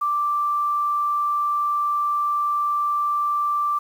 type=tone; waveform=sine; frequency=1174.7 Hz; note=D6; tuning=in tune; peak=-19 dBFS; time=0.01-3.79 s; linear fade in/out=10 ms; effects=8-bit